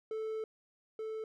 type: tone pair in turn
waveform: triangle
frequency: 438.8 / 438.8 Hz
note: A4 / A4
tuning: -5 / -5 cents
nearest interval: unison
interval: 0 cents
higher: neither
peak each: -33 / -35 dBFS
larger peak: first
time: 0.11-0.44 / 0.99-1.24 s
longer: first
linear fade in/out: 2 ms
effects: none